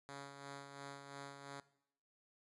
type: tone with tremolo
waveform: 5% pulse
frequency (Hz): 140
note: C#3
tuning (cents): +18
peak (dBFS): -36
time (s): 0.09-1.6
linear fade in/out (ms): 0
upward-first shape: sine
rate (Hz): 2.9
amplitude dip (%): 50
effects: noise-tail reverb RT60 0.7 s tail -18 dB re dry + resampled to 24000 Hz